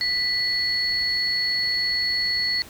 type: tone pair together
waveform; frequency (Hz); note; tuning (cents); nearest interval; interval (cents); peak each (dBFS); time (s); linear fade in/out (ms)
sine; 1978 / 4383; B6 / C#8; +2 / -20; octave + major second; 1378; -26 / -22; 0.01-2.62; 0
effects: pink hiss -44 dBFS RMS until 2.69 s